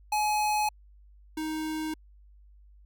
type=tone pair in turn; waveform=square; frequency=845 / 312.7 Hz; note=G#5 / D#4; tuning=+30 / +9 cents; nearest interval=octave + perfect fourth; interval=1721 cents; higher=first; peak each=-25 / -31 dBFS; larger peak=first; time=0.12-0.69 / 1.37-1.94 s; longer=neither; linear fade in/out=5 ms; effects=added 50 Hz sine -52 dBFS peak until 2.85 s